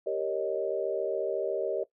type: chord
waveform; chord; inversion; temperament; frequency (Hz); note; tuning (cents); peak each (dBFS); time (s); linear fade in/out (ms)
sine; Eb dominant seventh; first; equal; 392 / 466.2 / 554.4 / 622.3; G4 / Bb4 / Db5 / Eb5; 0 / 0 / 0 / 0; -33; 0.06-1.84; 10
effects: noise-tail reverb RT60 0.1 s tail -17 dB re dry